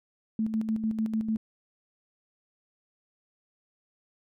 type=tone with tremolo; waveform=sine; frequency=220 Hz; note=A3; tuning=in tune; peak=-24 dBFS; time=0.39-1.37 s; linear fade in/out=2 ms; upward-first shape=square; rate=6.7 Hz; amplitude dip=55%; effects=none